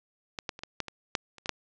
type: clicks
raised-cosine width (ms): 0.2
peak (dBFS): -17 / -15 / -28 / -19 / -13 / -21 / -9 / -30 / -18 / -10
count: 10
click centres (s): 0.388 / 0.492 / 0.591 / 0.635 / 0.803 / 0.883 / 1.152 / 1.383 / 1.459 / 1.493
effects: resampled to 16000 Hz + 8-bit